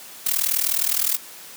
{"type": "noise with amplitude modulation", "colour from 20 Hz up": "blue", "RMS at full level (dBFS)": -18, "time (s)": [0.26, 1.17], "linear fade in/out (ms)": 5, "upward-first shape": "sine", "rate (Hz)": 39.7, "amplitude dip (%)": 90, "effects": ["white hiss -41 dBFS RMS until 1.56 s", "high-pass 150 Hz 12 dB/octave"]}